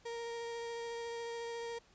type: tone with vibrato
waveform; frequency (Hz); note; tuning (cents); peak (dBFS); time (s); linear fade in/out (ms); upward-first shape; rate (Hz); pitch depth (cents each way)
35% pulse; 466.2; A#4; 0; -38; 0.05-1.79; 10; sine; 14; 9
effects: pink hiss -66 dBFS RMS until 1.94 s + resampled to 16000 Hz